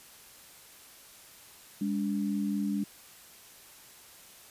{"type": "tone pair together", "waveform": "sine", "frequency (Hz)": [203.9, 288.4], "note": ["G#3", "D4"], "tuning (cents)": [-32, -31], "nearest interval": "tritone", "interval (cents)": 601, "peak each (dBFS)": [-29, -33], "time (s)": [1.81, 2.84], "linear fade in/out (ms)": 5, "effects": ["white hiss -53 dBFS RMS until 4.5 s", "resampled to 32000 Hz"]}